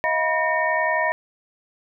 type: tone cluster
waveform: sine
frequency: 633 / 704 / 971 / 1831 / 2246 Hz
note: D#5 / F5 / B5 / A#6 / C#7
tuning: +30 / +14 / -30 / -32 / +22 cents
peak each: -24 / -29 / -24 / -23 / -31 dBFS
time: 0.04-1.12 s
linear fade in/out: 0 ms
effects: none